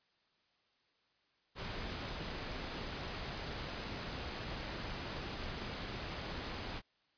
pink noise, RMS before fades -42 dBFS, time 1.55-6.82 s, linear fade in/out 50 ms, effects white hiss -75 dBFS RMS until 7.17 s + resampled to 11025 Hz

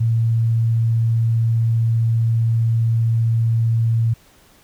sine tone, 114.4 Hz, A#2, 32 cents flat, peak -14 dBFS, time 0-4.14 s, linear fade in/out 10 ms, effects pink hiss -52 dBFS RMS until 4.63 s

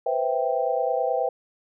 sine chord, C major seventh, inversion third, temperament equal, 493.9 / 523.3 / 659.3 / 784 Hz, B4 / C5 / E5 / G5, 0 / 0 / 0 / 0 cents, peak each -27 dBFS, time 0.06-1.29 s, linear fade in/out 5 ms, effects none

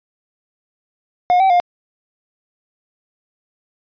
triangle tone with pitch steps, 718 / 768 / 707 Hz, F5 / G5 / F5, +48 / -36 / +21 cents, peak -8 dBFS, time 1.3-1.6 s, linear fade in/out 0 ms, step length 100 ms, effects resampled to 11025 Hz

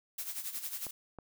blue noise with tremolo, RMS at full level -37 dBFS, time 0.18-0.91 s, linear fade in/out 5 ms, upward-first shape sine, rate 11 Hz, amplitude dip 70%
clicks, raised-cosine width 1 ms, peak -31 dBFS, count 2, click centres 0.867 / 1.187 s
effects none

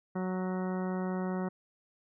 harmonic tone with a mistuned harmonic, 185 Hz, F#3, in tune, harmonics 1 / 2 / 3 / 4 / 5 / 6 / 7 / 8 / 10, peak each -32 / -38 / -42 / -44 / -46 / -48 / -49 / -50 / -52 dBFS, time 0.15-1.49 s, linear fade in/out 10 ms, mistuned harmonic 10, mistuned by +24 cents, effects none

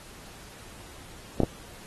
clicks, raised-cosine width 2 ms, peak -8 dBFS, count 2, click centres 1.403 / 1.434 s, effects pink hiss -48 dBFS RMS until 1.86 s + AAC 32 kbps

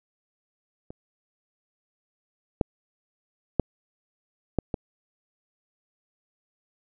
clicks, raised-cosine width 2 ms, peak -26 / -7 / -6 / -9 / -14 dBFS, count 5, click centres 0.905 / 2.612 / 3.597 / 4.587 / 4.742 s, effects none

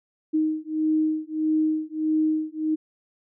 sine beating tone pair, 311.1 / 312.7 Hz, D#4 / D#4, 0 / +9 cents, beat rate 1.6 Hz, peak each -24 dBFS, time 0.33-2.76 s, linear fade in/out 20 ms, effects none

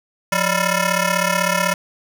10% pulse ring-modulated tone, 392 Hz, G4, in tune, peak -5 dBFS, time 0.32-1.74 s, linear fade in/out 2 ms, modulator 214 Hz, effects none

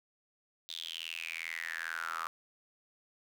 square tone with high-pass filter sweep, 41.2 Hz, E1, in tune, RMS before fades -40 dBFS, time 0.69-2.27 s, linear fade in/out 0 ms, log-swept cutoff 3700 to 1200 Hz, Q 9, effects none

